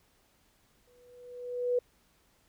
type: tone with exponential growth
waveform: sine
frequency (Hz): 491.2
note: B4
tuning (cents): -9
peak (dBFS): -23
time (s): 0.87-1.79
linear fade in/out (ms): 5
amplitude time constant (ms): 200
effects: pink hiss -68 dBFS RMS until 2.48 s